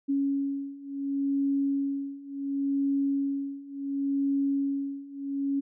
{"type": "beating tone pair", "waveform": "sine", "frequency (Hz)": [277.2, 277.9], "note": ["C#4", "C#4"], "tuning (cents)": [0, 4], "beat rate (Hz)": 0.7, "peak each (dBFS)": [-30, -28], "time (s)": [0.08, 5.61], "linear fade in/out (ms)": 20, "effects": []}